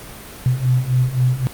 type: beating tone pair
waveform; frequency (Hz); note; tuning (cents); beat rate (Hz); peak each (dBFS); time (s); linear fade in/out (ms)
sine; 124.6 / 128.4; B2 / C3; +16 / -32; 3.8; -19 / -16; 0.46-1.47; 0
effects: pink hiss -36 dBFS RMS until 1.53 s + Opus 32 kbps